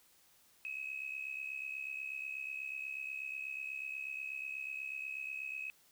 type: tone with amplitude modulation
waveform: sine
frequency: 2560 Hz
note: D#7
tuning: 49 cents sharp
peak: -35 dBFS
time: 0.65-5.7 s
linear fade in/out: 0 ms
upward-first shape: sine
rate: 68.2 Hz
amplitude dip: 80%
effects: tanh soft clip ceiling -32 dBFS + white hiss -67 dBFS RMS until 5.91 s